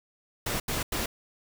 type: noise bursts at uneven times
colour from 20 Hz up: pink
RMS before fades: -30 dBFS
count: 3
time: 0.46-0.6 / 0.68-0.83 / 0.92-1.06 s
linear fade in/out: 5 ms
effects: none